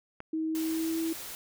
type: click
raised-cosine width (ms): 0.5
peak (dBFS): -25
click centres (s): 0.204
type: tone with pitch glide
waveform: sine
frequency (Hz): 318 to 326.4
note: D#4 to E4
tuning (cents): +38 to -17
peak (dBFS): -28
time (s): 0.33-1.13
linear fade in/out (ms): 5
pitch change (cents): +45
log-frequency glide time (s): 0.49-0.96
type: noise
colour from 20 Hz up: white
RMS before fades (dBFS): -41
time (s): 0.55-1.35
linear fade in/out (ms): 0
effects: none